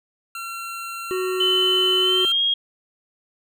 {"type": "tone", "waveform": "25% pulse", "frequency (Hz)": 1363, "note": "F6", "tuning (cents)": -43, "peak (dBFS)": -26, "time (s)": [0.35, 2.32], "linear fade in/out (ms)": 2}
{"type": "harmonic tone", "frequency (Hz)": 370.5, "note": "F#4", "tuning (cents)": 2, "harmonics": [1, 3, 5, 7, 8], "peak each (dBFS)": [-22, -35, -41, -44, -42], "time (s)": [1.11, 2.25], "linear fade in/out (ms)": 0}
{"type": "tone with pitch glide", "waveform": "sine", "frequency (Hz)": [3028, 3264], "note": ["F#7", "G#7"], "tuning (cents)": [39, -31], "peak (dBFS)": -17, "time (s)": [1.4, 2.54], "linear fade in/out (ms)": 5, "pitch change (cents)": 130, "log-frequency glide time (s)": [2.01, 2.41]}
{"effects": []}